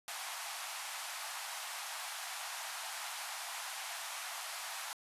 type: band-pass noise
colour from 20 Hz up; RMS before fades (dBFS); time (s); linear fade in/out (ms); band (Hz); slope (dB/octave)
pink; -43; 0.08-4.93; 0; 700 to 13000; 48
effects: resampled to 32000 Hz